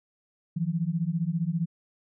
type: beating tone pair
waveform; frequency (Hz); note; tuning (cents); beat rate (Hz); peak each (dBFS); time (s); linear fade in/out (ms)
sine; 160 / 175; D#3 / F3; +49 / +4; 15; -28; 0.56-1.66; 10
effects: none